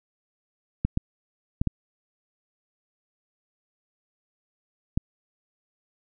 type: clicks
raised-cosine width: 5 ms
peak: -10 dBFS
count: 5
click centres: 0.85 / 0.974 / 1.615 / 1.673 / 4.975 s
effects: none